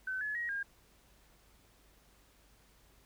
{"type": "tone with pitch steps", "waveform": "sine", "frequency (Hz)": [1523, 1706, 1894, 1616], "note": ["F#6", "G#6", "A#6", "G#6"], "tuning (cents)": [50, 46, 27, -48], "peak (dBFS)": -34, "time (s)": [0.07, 0.63], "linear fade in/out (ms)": 5, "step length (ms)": 140, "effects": ["added 50 Hz sine -67 dBFS peak until 3.05 s", "pink hiss -66 dBFS RMS until 3.05 s"]}